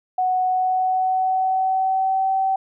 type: tone with pitch glide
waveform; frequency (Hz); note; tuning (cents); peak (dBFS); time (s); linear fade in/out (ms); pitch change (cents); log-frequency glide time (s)
sine; 740 to 767.9; F#5 to G5; 0 to -36; -17; 0.18-2.56; 5; +64; 0.44-2.31
effects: none